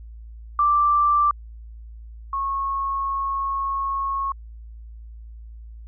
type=tone pair in turn; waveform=sine; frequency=1174.7 / 1095.9 Hz; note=D6 / C#6; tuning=0 / -20 cents; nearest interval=minor second; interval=120 cents; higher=first; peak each=-15 / -22 dBFS; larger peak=first; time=0.59-1.31 / 2.33-4.32 s; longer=second; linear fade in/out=2 ms; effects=added 56 Hz sine -37 dBFS peak until 5.87 s